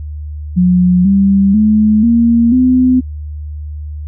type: tone with pitch steps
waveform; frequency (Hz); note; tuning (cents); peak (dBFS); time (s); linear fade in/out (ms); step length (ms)
sine; 180 / 196.29 / 214.1 / 233.4 / 254.6; F#3 / G3 / A3 / A#3 / C4; -47 / +3 / -47 / +2 / -47; -6; 0.56-3.01; 20; 490
effects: added 75 Hz sine -21 dBFS peak until 4.07 s